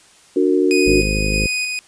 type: chord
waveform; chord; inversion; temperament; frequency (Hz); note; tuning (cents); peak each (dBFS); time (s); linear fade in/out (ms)
sine; D augmented; none; just; 293.7 / 367.1 / 458.9; D4 / F#4 / A#4; 0 / -14 / -27; -17 / -15 / -20; 0.36-1.01; 5
type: tone with tremolo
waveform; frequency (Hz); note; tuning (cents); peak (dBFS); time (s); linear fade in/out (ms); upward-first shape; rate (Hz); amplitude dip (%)
sawtooth; 2489; D#7; 0; -15; 0.71-1.79; 0; square; 1.6; 30
type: harmonic tone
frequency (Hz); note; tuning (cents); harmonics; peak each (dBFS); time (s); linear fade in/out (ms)
51.91; G#1; 0; 1 / 2 / 3 / 4 / 5 / 6 / 7 / 8 / 9 / 10; -20 / -27 / -26 / -26 / -31 / -31 / -31 / -30 / -34 / -29; 0.86-1.47; 10
effects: white hiss -49 dBFS RMS until 1.87 s + resampled to 22050 Hz